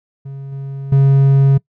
triangle tone with level steps, 137.2 Hz, C#3, 17 cents flat, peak -24 / -21 / -5 dBFS, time 0.25-1.58 s, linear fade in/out 10 ms, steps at 0.52 / 0.92 s, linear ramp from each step 5 ms, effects noise-tail reverb RT60 0.1 s tail -23 dB re dry

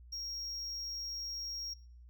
triangle tone, 5588 Hz, F8, in tune, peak -37 dBFS, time 0.12-1.74 s, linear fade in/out 10 ms, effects noise-tail reverb RT60 0.5 s tail -23 dB re dry + added 60 Hz sine -52 dBFS peak until 2.09 s

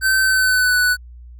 square tone with pitch glide, 1541 to 1485.1 Hz, G6 to F#6, -30 to +6 cents, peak -14 dBFS, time 0.01-0.97 s, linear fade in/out 50 ms, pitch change -64 cents, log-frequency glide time 0.22-0.77 s, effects added 60 Hz sine -36 dBFS peak until 1.39 s

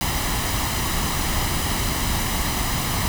pink noise with comb filter, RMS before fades -23 dBFS, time 0.01-3.08 s, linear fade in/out 0 ms, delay 1 ms, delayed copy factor +0.5, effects none

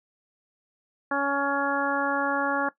harmonic tone, 280 Hz, C#4, 18 cents sharp, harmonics 1 / 2 / 3 / 4 / 5 / 6, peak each -30 / -30 / -30 / -30 / -30 / -30 dBFS, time 1.11-2.69 s, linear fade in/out 5 ms, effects noise-tail reverb RT60 0.1 s tail -17 dB re dry

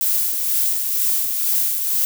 violet noise with tremolo, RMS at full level -18 dBFS, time 0.01-2.05 s, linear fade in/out 0 ms, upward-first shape sine, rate 2.1 Hz, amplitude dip 40%, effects none

